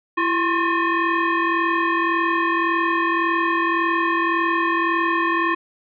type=tone with frequency modulation; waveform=sine; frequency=377.4 Hz; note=F#4; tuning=34 cents sharp; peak=-17 dBFS; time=0.17-5.55 s; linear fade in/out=10 ms; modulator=713 Hz; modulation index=2.5; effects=none